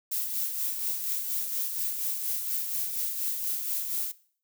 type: noise with tremolo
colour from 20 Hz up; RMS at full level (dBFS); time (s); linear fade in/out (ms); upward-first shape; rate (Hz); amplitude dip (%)
violet; -29; 0.11-4.12; 10; sine; 4.2; 45
effects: noise-tail reverb RT60 0.5 s tail -19 dB re dry